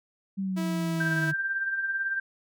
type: exponential sweep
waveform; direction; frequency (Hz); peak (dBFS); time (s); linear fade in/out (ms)
sine; down; 196 to 150; -27; 0.37-1.34; 20
type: tone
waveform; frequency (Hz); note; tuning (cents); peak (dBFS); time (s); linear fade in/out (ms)
sawtooth; 326; E4; -19; -28; 0.56-1.32; 20
type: tone with tremolo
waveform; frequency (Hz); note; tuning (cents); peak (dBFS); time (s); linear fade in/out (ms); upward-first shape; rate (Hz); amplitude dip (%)
sine; 1577; G6; +10; -24; 1-2.2; 5; triangle; 18; 55
effects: none